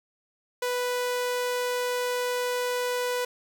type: tone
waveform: sawtooth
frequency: 493.9 Hz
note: B4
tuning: in tune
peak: -22 dBFS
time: 0.62-3.25 s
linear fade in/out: 5 ms
effects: none